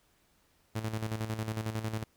sawtooth tone with tremolo, 110 Hz, A2, in tune, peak -27 dBFS, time 0.75-2.04 s, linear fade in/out 10 ms, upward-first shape square, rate 11 Hz, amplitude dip 60%, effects pink hiss -69 dBFS RMS until 2.16 s

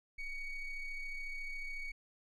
triangle ring-modulated tone, 1113 Hz, C#6, 7 cents sharp, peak -34 dBFS, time 0.18-1.92 s, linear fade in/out 10 ms, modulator 1130 Hz, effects none

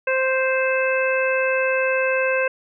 harmonic tone, 523.3 Hz, C5, in tune, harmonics 1 / 2 / 3 / 4 / 5, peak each -20 / -29 / -24 / -31 / -25 dBFS, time 0.07-2.48 s, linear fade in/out 5 ms, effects none

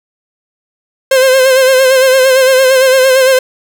45% pulse tone with vibrato, 523.3 Hz, C5, in tune, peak -5 dBFS, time 1.11-3.39 s, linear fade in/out 5 ms, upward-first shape sine, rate 8.8 Hz, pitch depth 47 cents each way, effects none

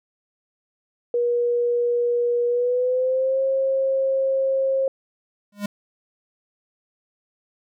sine tone with pitch glide, 480 to 535.7 Hz, B4 to C5, -49 to +41 cents, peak -18 dBFS, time 1.14-4.88 s, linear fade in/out 2 ms, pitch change +190 cents, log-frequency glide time 2.47-3.41 s
square tone with exponential growth, 204.5 Hz, G#3, 26 cents flat, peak -21 dBFS, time 5.52-5.66 s, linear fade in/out 5 ms, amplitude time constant 29 ms
effects none

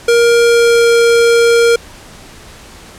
square tone with pitch glide, 470 to 467.3 Hz, A#4 to A#4, +14 to +4 cents, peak -7 dBFS, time 0.08-1.76 s, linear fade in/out 5 ms, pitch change -10 cents, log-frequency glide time 0.44-0.89 s, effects pink hiss -36 dBFS RMS until 2.98 s + low-pass 10000 Hz 12 dB/octave

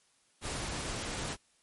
pink noise, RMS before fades -37 dBFS, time 0.41-1.37 s, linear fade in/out 50 ms, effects white hiss -69 dBFS RMS until 1.62 s + MP3 48 kbps

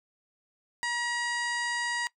harmonic tone, 955 Hz, A#5, 42 cents sharp, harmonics 1 / 2 / 3 / 4 / 5 / 6 / 7 / 8 / 9 / 10, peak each -34 / -31 / -42 / -44 / -40 / -51 / -45 / -44 / -48 / -51 dBFS, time 0.83-2.07 s, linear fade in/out 0 ms, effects noise-tail reverb RT60 0.1 s tail -20 dB re dry

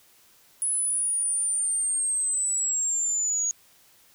sine linear sweep, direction down, 10220 to 6660 Hz, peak -23 dBFS, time 0.62-3.51 s, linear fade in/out 0 ms, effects white hiss -58 dBFS RMS until 4.14 s

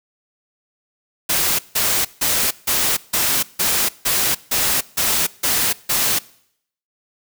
white noise bursts, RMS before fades -18 dBFS, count 11, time 1.29-6.19 s, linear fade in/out 10 ms, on 300 ms, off 160 ms, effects noise-tail reverb RT60 0.7 s tail -22 dB re dry

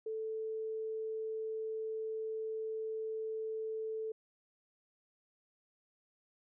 sine tone, 440 Hz, A4, in tune, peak -36 dBFS, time 0.06-4.12 s, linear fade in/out 5 ms, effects none

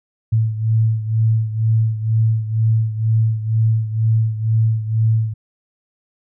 sine beating tone pair, 110.7 / 112.8 Hz, A2 / A2, +11 / +44 cents, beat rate 2.1 Hz, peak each -15 / -20 dBFS, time 0.32-5.34 s, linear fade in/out 10 ms, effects none

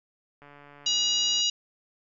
click train, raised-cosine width 0.5 ms, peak -35 dBFS, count 143, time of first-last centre 0.42-1.406 s, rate 144 Hz
harmonic tone, 960 Hz, B5, 49 cents flat, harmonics 3 / 4 / 5 / 6 / 7, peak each -26 / -28 / -30 / -32 / -33 dBFS, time 0.86-1.5 s, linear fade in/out 5 ms
effects none

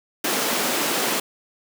pink high-pass noise, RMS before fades -23 dBFS, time 0.24-1.2 s, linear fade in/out 5 ms, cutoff 230 Hz, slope 24 dB/octave, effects none

